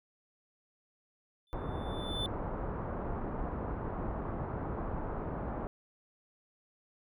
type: tone with exponential growth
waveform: triangle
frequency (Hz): 3523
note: A7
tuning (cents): +1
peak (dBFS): -31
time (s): 1.47-2.26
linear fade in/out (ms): 1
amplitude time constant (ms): 170
type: low-pass noise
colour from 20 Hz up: pink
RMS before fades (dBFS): -37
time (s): 1.53-5.67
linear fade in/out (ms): 0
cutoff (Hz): 1200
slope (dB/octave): 24
effects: none